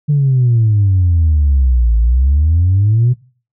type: exponential two-way sweep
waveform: sine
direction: down then up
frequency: 150 to 54.6 to 127.1 Hz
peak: -7 dBFS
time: 0.08-3.14 s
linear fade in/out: 20 ms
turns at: 1.97 s
effects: noise-tail reverb RT60 0.4 s tail -20 dB re dry + tanh soft clip ceiling -5 dBFS